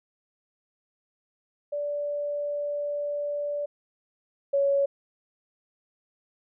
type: tone pair in turn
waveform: sine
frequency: 582 / 558.7 Hz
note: D5 / C#5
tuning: -16 / +13 cents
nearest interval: minor second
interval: 71 cents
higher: first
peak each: -27 / -20 dBFS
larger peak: second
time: 1.72-3.66 / 4.53-4.86 s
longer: first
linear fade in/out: 10 ms
effects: none